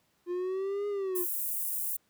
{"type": "linear two-way sweep", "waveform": "triangle", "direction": "up then down", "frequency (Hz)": [349.2, 412.9, 349.2], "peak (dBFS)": -28, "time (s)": [0.26, 1.26], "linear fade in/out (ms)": 50, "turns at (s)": 0.88}
{"type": "high-pass noise", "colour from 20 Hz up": "white", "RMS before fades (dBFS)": -33, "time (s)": [1.15, 1.97], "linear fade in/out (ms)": 10, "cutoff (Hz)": 9900, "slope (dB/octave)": 24}
{"effects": ["pink hiss -71 dBFS RMS until 2.09 s", "high-pass 100 Hz 12 dB/octave"]}